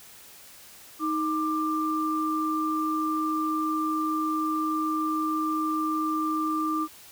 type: tone pair together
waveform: sine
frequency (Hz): 313.2 / 1186.6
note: D#4 / D6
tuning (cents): +11 / +18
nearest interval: octave + major seventh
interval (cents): 2307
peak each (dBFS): -27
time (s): 0.99-6.88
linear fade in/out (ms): 50
effects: white hiss -49 dBFS RMS until 7.11 s